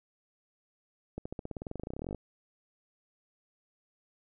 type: accelerating click train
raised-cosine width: 2 ms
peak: -24 dBFS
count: 25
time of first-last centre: 1.18-2.147 s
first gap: 75 ms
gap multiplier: 0.94
effects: none